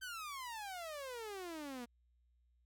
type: exponential sweep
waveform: sawtooth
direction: down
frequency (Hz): 1568 to 233.1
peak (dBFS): -40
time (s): 0.01-1.86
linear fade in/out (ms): 20
effects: added 60 Hz sine -70 dBFS peak until 2.65 s